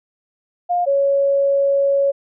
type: tone pair in turn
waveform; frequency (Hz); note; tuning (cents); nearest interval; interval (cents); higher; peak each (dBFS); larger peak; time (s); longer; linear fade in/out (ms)
sine; 707 / 556.3; F5 / C#5; +21 / +6; major third; 415; first; -15 / -13; second; 0.69-0.86 / 0.86-2.12; second; 20
effects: none